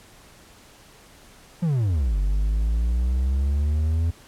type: exponential two-way sweep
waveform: triangle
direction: down then up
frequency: 180.7 to 47.36 to 84.4 Hz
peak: -17 dBFS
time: 1.62-4.11 s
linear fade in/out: 10 ms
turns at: 2.18 s
effects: pink hiss -50 dBFS RMS until 4.27 s + low-pass 12000 Hz 12 dB/octave